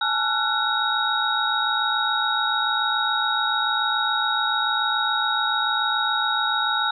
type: tone cluster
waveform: sine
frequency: 842 / 889 / 1358 / 1479 / 3784 Hz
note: G#5 / A5 / F6 / F#6 / A#7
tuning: +24 / +18 / -49 / -1 / +25 cents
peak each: -28 / -30 / -25 / -26 / -25 dBFS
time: 0.01-6.91 s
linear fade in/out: 5 ms
effects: none